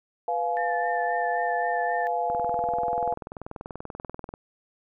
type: chord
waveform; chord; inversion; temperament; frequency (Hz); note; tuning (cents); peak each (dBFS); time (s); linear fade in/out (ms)
sine; F diminished; second; equal with one note detuned; 493.9 / 698.5 / 846.1; Cb5 / F5 / Ab5; 0 / 0 / +32; -31 / -26 / -29; 0.28-3.14; 2
type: tone with vibrato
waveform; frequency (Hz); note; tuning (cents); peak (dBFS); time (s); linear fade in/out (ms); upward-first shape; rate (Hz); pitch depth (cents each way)
sine; 1779; A6; +19; -31; 0.57-2.07; 0; sine; 3.8; 29
type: click train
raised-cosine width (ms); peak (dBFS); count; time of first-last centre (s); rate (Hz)
1; -22; 43; 2.3-4.339; 20.6
effects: none